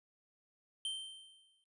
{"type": "tone with exponential decay", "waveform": "square", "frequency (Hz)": 3123, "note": "G7", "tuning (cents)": -7, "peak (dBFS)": -35, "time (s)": [0.85, 1.64], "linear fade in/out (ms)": 1, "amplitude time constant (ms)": 170, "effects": ["noise-tail reverb RT60 0.2 s tail -20 dB re dry", "resampled to 24000 Hz"]}